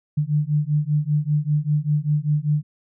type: beating tone pair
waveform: sine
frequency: 146.83 / 151.93 Hz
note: D3 / D#3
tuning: 0 / -41 cents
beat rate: 5.1 Hz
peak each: -21 dBFS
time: 0.17-2.63 s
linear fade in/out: 10 ms
effects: none